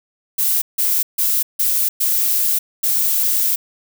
violet noise bursts at uneven times, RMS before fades -17 dBFS, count 6, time 0.38-0.62 / 0.78-1.03 / 1.18-1.43 / 1.59-1.89 / 2-2.59 / 2.83-3.56 s, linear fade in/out 10 ms, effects none

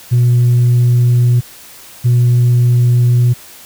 sine tone pair in turn, 121.8 / 121.8 Hz, B2 / B2, -24 / -24 cents, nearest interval unison, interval 0 cents, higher neither, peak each -5 dBFS, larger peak neither, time 0.11-1.41 / 2.04-3.34 s, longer neither, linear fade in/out 20 ms, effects tanh soft clip ceiling -5 dBFS + white hiss -37 dBFS RMS until 3.65 s

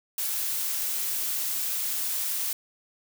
blue noise, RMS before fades -29 dBFS, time 0.18-2.53 s, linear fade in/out 2 ms, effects none

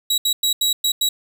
sawtooth tone bursts at uneven times, 3874 Hz, B7, 34 cents flat, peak -13 dBFS, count 6, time 0.1-0.18 / 0.25-0.33 / 0.43-0.53 / 0.61-0.73 / 0.84-0.92 / 1.01-1.09 s, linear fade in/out 5 ms, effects none

